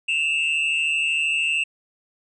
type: tone pair together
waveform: triangle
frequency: 2625 / 2778 Hz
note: E7 / F7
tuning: -8 / -10 cents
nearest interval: minor second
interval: 98 cents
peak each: -19 / -20 dBFS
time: 0.08-1.64 s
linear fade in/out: 10 ms
effects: tanh soft clip ceiling -15 dBFS + resampled to 22050 Hz